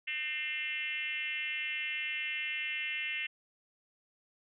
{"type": "tone with frequency modulation", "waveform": "sine", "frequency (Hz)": 2400, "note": "D7", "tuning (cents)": 37, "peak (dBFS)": -33, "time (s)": [0.07, 3.27], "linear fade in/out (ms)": 10, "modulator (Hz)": 291, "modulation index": 1.9, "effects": []}